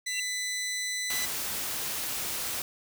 sine tone with exponential growth, 2731 Hz, F7, 39 cents flat, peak -28 dBFS, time 0.06-0.2 s, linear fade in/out 5 ms, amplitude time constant 29 ms
15% pulse tone, 2000 Hz, B6, 21 cents sharp, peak -24 dBFS, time 0.06-1.26 s, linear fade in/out 10 ms
white noise, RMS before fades -33 dBFS, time 1.1-2.62 s, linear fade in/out 2 ms
effects none

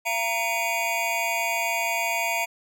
square tone cluster, 681 / 931 / 2254 / 2460 Hz, F5 / A#5 / C#7 / D#7, -44 / -2 / +28 / -20 cents, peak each -30 dBFS, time 0.05-2.46 s, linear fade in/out 20 ms, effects none

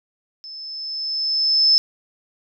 sine tone with level ramp, 5250 Hz, E8, 8 cents flat, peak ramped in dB -34 to -10 dBFS, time 0.44-1.78 s, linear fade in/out 0 ms, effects none

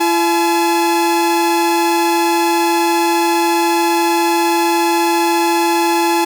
45% pulse tone pair together, 338.8 / 854.3 Hz, E4 / G#5, +48 / +49 cents, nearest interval octave + major third, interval 1601 cents, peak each -15 dBFS, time 0-6.25 s, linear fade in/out 10 ms, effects none

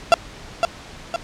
35% pulse tone with echo, 680 Hz, F5, 46 cents flat, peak -6 dBFS, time 0.12-0.14 s, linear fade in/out 0 ms, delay 510 ms, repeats 2, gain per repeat -6 dB, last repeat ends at 1.16 s, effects pink hiss -39 dBFS RMS until 1.23 s + low-pass 6000 Hz 12 dB/octave

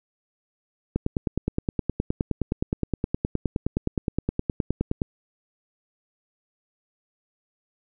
click train, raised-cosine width 3 ms, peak -10 dBFS, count 40, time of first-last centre 0.96-5.018 s, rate 9.61 Hz, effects none

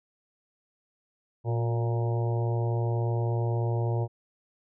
harmonic tone with a mistuned harmonic, 116.54 Hz, A#2, in tune, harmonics 1 / 3 / 4 / 5 / 6 / 7 / 8, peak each -25 / -35 / -37 / -39 / -41 / -42 / -43 dBFS, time 1.44-4.08 s, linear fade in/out 50 ms, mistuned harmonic 3, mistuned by +43 cents, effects none

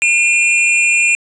square tone pair together, 2413 / 2694 Hz, D7 / E7, +46 / +37 cents, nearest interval major second, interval 191 cents, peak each -12 / -16 dBFS, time 0.02-1.15 s, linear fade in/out 0 ms, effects resampled to 24000 Hz + 7-bit

